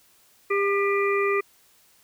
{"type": "harmonic tone with a mistuned harmonic", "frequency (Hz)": 400, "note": "G4", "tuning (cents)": 35, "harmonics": [1, 3, 5, 6], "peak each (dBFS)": [-22, -27, -29, -30], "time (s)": [0.5, 1.41], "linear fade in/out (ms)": 10, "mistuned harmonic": 5, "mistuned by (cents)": -23, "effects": ["white hiss -59 dBFS RMS until 2.03 s"]}